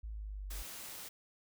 sine exponential sweep, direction down, 55 to 46.25 Hz, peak -40 dBFS, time 0.03-0.63 s, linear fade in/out 10 ms
white noise, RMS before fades -47 dBFS, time 0.5-1.09 s, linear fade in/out 10 ms
effects none

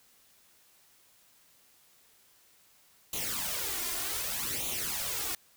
white noise with flanger, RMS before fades -34 dBFS, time 3.13-5.35 s, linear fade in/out 2 ms, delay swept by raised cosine 0.29 to 2.89 ms, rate 0.65 Hz, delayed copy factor +0.7, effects white hiss -63 dBFS RMS until 5.56 s

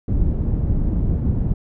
pink low-pass noise, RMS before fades -19 dBFS, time 0.08-1.54 s, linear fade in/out 5 ms, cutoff 190 Hz, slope 12 dB/octave, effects none

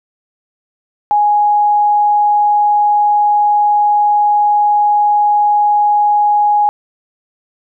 sine tone, 831 Hz, G#5, 1 cent sharp, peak -8 dBFS, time 1.11-6.69 s, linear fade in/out 0 ms, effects none

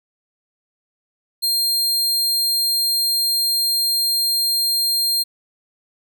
sawtooth tone, 4200 Hz, C8, 6 cents sharp, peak -14 dBFS, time 1.42-5.24 s, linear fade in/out 20 ms, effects none

